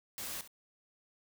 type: noise with echo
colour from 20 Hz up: white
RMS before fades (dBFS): -41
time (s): 0.18-0.41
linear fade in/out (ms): 0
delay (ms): 66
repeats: 1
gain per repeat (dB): -13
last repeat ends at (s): 0.476
effects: none